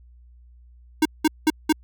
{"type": "tone bursts", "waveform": "square", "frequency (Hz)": 311.1, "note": "D#4", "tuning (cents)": 0, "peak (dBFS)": -15, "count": 4, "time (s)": [1.02, 1.726], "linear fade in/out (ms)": 5, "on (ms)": 34, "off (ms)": 190, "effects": ["added 60 Hz sine -47 dBFS peak until 1.83 s"]}